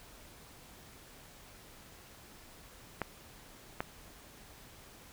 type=clicks; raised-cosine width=0.5 ms; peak=-18 dBFS; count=2; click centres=3.017 / 3.805 s; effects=pink hiss -55 dBFS RMS until 5.12 s